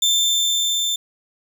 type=tone with level ramp; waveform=30% pulse; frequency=3559 Hz; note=A7; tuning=19 cents sharp; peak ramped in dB=-12 to -17 dBFS; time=0.02-0.96 s; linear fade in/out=5 ms; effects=9-bit